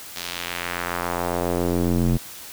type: tone with band-pass filter sweep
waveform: square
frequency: 43.65 Hz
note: F1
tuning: in tune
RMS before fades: -24 dBFS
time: 0.15-2.18 s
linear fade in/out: 20 ms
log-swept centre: 4900 to 170 Hz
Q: 1.2
effects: white hiss -39 dBFS RMS until 2.52 s